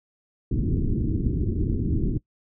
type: low-pass noise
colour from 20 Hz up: pink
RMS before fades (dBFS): -24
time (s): 0.51-2.18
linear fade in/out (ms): 5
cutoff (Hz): 360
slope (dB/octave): 48
effects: noise-tail reverb RT60 0.1 s tail -21 dB re dry